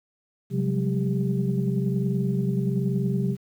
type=tone cluster; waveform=sine; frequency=132.5 / 181.7 / 191.8 / 202.8 / 396.6 Hz; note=C3 / F#3 / G3 / G#3 / G4; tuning=+22 / -31 / -37 / -41 / +20 cents; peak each=-25 / -26 / -34 / -29 / -32 dBFS; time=0.5-3.37 s; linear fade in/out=50 ms; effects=tanh soft clip ceiling -11 dBFS + 9-bit